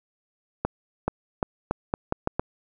accelerating click train, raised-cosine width 1 ms, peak -9 dBFS, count 8, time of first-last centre 0.65-2.395 s, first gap 430 ms, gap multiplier 0.81, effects none

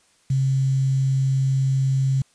sine tone with quantisation, 134 Hz, C3, 42 cents sharp, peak -17 dBFS, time 0.3-2.22 s, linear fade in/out 5 ms, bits 7, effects white hiss -60 dBFS RMS until 2.34 s + resampled to 22050 Hz

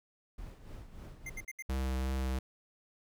brown noise with tremolo, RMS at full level -45 dBFS, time 0.38-1.45 s, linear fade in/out 5 ms, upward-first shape sine, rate 3.4 Hz, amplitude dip 60%
square tone bursts, 2093 Hz, C7, in tune, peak -40 dBFS, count 4, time 1.26-1.624 s, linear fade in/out 5 ms, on 37 ms, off 72 ms
square tone with vibrato, 65.41 Hz, C2, in tune, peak -32 dBFS, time 1.69-2.39 s, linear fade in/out 5 ms, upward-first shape triangle, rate 2.8 Hz, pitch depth 17 cents each way
effects none

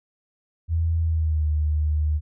sine tone with pitch glide, 82.41 to 76.01 Hz, E2 to D#2, 0 to -40 cents, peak -19 dBFS, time 0.68-2.21 s, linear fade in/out 50 ms, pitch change -140 cents, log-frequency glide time 1.01-1.48 s, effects none

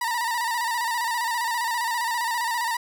30% pulse tone with vibrato, 940 Hz, A#5, 14 cents sharp, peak -21 dBFS, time 0.01-2.77 s, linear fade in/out 5 ms, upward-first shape square, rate 15 Hz, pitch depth 57 cents each way, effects 10-bit

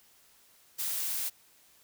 blue noise, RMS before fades -33 dBFS, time 0.78-1.3 s, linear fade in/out 20 ms, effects white hiss -62 dBFS RMS until 1.83 s

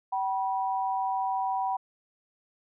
sine tone pair together, 767 / 973.5 Hz, G5 / B5, -38 / -25 cents, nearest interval major third, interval 413 cents, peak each -28 / -30 dBFS, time 0.12-1.77 s, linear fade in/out 10 ms, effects none

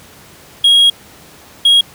triangle tone bursts at uneven times, 3287 Hz, G#7, 19 cents flat, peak -4 dBFS, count 2, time 0.64-0.9 / 1.65-1.81 s, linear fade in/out 5 ms, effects pink hiss -40 dBFS RMS until 1.94 s + high-pass 80 Hz 12 dB/octave

